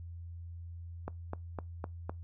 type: click train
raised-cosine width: 1 ms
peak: -23 dBFS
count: 5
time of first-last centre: 1.08-2.095 s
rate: 3.94 Hz
effects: noise-tail reverb RT60 0.2 s tail -23 dB re dry + added 85 Hz sine -42 dBFS peak until 2.23 s